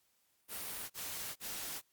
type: noise bursts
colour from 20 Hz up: white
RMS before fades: -42 dBFS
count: 3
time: 0.48-1.818 s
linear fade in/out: 50 ms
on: 420 ms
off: 39 ms
effects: white hiss -75 dBFS RMS until 1.92 s + Opus 48 kbps